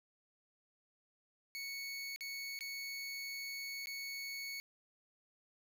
25% pulse tone with dropouts, 2217 Hz, C#7, in tune, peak -38 dBFS, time 1.55-4.6 s, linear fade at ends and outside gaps 0 ms, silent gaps 2.161-2.208 / 2.59-2.608 / 3.858-3.871 s, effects none

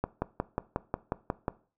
click train, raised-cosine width 1 ms, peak -14 dBFS, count 9, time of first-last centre 0.04-1.481 s, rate 5.55 Hz, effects noise-tail reverb RT60 0.4 s tail -19 dB re dry

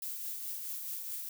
violet noise with tremolo, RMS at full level -38 dBFS, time 0.02-1.29 s, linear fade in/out 2 ms, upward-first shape triangle, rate 4.7 Hz, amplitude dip 40%, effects none

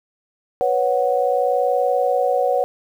sine chord, B suspended second, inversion none, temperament equal, 493.9 / 554.4 / 740 Hz, B4 / C#5 / F#5, 0 / 0 / 0 cents, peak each -20 dBFS, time 0.61-2.64 s, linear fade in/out 0 ms, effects 8-bit

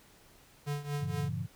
square tone with tremolo, 145 Hz, D3, 22 cents flat, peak -31 dBFS, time 0.66-1.3 s, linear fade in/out 20 ms, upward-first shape triangle, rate 4.3 Hz, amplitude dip 85%
sine chord, G diminished seventh, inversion none, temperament just, 98 / 117.6 / 141.12 / 169.34 Hz, G2 / Bb2 / Db3 / Fb3, 0 / +16 / +31 / +47 cents, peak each -38 dBFS, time 0.99-1.48 s, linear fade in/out 50 ms
effects pink hiss -60 dBFS RMS until 1.55 s

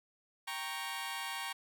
15% pulse chord, G diminished, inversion none, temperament equal, 784 / 932.3 / 1108.7 Hz, G5 / Bb5 / Db6, 0 / 0 / 0 cents, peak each -37 / -35 / -36 dBFS, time 0.47-1.53 s, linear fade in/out 10 ms, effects none

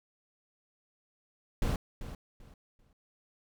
brown noise with echo, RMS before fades -29 dBFS, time 1.62-1.76 s, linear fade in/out 2 ms, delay 390 ms, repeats 3, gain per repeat -12 dB, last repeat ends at 2.93 s, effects none

